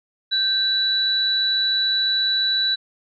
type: tone pair together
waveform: sine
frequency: 1565 / 3947 Hz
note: G6 / B7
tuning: -3 / -2 cents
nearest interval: octave + major third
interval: 1601 cents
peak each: -26 / -18 dBFS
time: 0.31-2.76 s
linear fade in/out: 20 ms
effects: none